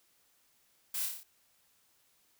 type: noise with echo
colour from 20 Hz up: blue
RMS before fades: -36 dBFS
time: 0.94-1.06 s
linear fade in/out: 5 ms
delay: 29 ms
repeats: 6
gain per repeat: -3 dB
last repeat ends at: 1.234 s
effects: white hiss -70 dBFS RMS until 2.39 s